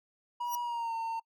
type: tone with pitch glide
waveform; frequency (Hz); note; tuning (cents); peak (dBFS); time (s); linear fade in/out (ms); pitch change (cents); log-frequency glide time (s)
triangle; 963 to 909; B5 to A#5; -44 to -44; -30; 0.4-1.2; 10; -100; 0.62-0.94
type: tone with exponential growth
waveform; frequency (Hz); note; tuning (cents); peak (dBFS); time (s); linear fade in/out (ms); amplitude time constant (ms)
15% pulse; 5770; F#8; -44; -26; 0.44-0.55; 0; 23
effects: noise-tail reverb RT60 0.1 s tail -24 dB re dry